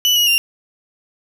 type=tone with pitch steps; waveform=35% pulse; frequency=2970 / 2901 / 2784 Hz; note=F#7 / F#7 / F7; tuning=+6 / -35 / -6 cents; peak=-10 dBFS; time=0.05-0.38 s; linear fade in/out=0 ms; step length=110 ms; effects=none